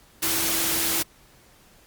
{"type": "tone in noise", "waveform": "sine", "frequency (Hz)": 330, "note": "E4", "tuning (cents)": 2, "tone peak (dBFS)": -34, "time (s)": [0.22, 1.03], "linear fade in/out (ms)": 10, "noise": "white", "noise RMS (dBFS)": -24, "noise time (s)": [0.22, 1.03], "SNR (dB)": -13, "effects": ["pink hiss -55 dBFS RMS until 1.86 s", "Opus 48 kbps"]}